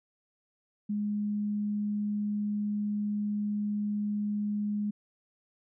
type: tone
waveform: sine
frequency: 207.7 Hz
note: G#3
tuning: in tune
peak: -28 dBFS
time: 0.89-4.91 s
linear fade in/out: 10 ms
effects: none